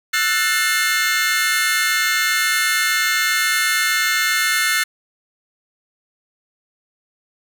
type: chord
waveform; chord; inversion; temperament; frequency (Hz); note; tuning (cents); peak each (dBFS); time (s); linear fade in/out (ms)
sawtooth; F# half-diminished seventh; third; just; 1332 / 1480 / 1776 / 2131; E6 / F#6 / A6 / C7; +18 / 0 / +16 / +31; -21 / -19 / -17 / -17; 0.13-4.84; 10
effects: none